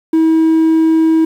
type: tone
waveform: triangle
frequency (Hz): 321.8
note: E4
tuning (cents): -42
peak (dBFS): -5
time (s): 0.13-1.25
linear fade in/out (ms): 5
effects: tanh soft clip ceiling -1 dBFS + 7-bit